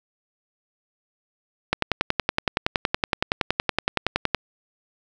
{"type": "click train", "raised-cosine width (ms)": 0.3, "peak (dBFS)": -3, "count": 29, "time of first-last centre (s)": [1.73, 4.347], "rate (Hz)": 10.7, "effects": []}